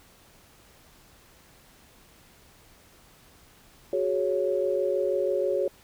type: chord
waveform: sine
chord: F# suspended second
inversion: none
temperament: just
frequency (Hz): 370 / 416.2 / 555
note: F#4 / G#4 / C#5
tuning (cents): 0 / +4 / +2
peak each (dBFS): -28 / -29 / -26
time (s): 3.93-5.68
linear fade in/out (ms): 2
effects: pink hiss -56 dBFS RMS until 5.83 s